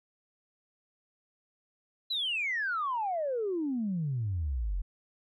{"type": "exponential sweep", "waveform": "sine", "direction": "down", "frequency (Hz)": [4079, 41.2], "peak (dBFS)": -28, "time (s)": [2.1, 4.82], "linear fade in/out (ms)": 10, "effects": ["tanh soft clip ceiling -24 dBFS"]}